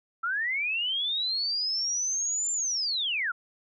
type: linear two-way sweep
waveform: sine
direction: up then down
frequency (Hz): 1318.5 to 7300 to 1318.5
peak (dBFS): -26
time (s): 0.23-3.32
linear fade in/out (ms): 10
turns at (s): 2.52
effects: none